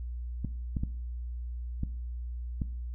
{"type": "clicks", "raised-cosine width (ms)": 5, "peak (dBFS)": -19, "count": 5, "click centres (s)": [0.447, 0.768, 0.835, 1.834, 2.618], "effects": ["noise-tail reverb RT60 0.5 s tail -17 dB re dry", "added 60 Hz sine -34 dBFS peak until 2.94 s"]}